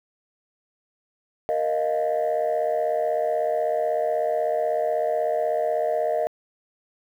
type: chord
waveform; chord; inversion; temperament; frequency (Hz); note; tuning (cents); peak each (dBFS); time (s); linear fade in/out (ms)
sine; Bb suspended fourth; none; equal; 466.2 / 622.3 / 698.5; Bb4 / Eb5 / F5; 0 / 0 / 0; -26 / -22 / -25; 1.49-6.27; 0
effects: tanh soft clip ceiling -16 dBFS + 9-bit